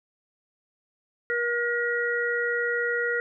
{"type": "harmonic tone", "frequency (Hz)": 476.6, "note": "A#4", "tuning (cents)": 38, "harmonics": [1, 3, 4], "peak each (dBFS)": [-28, -28, -28], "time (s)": [1.3, 3.2], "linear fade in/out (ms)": 0, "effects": []}